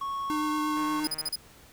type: tone with pitch glide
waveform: triangle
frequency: 1104 to 1095.7 Hz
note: C#6 to C#6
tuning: -7 to -20 cents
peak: -28 dBFS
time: 0.01-1 s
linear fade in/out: 5 ms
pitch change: -13 cents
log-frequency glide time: 0.34-0.72 s
type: tone with vibrato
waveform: square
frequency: 303.5 Hz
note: D#4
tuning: 43 cents flat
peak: -29 dBFS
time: 0.3-1.07 s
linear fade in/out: 0 ms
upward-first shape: triangle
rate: 8.6 Hz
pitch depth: 12 cents each way
type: click train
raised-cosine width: 0.5 ms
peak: -30 dBFS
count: 82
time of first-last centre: 0.77-1.289 s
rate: 156 Hz
type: tone bursts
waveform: sawtooth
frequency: 4990 Hz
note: D#8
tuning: 4 cents sharp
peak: -25 dBFS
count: 5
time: 1.04-1.358 s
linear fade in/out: 5 ms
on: 34 ms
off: 37 ms
effects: pink hiss -54 dBFS RMS until 1.72 s